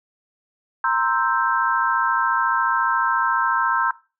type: chord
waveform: sine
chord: C dominant seventh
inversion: third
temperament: equal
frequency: 932.3 / 1046.5 / 1318.5 / 1568 Hz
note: Bb5 / C6 / E6 / G6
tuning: 0 / 0 / 0 / 0 cents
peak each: -23 dBFS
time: 0.84-3.91 s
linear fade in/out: 2 ms
effects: noise-tail reverb RT60 0.3 s tail -19 dB re dry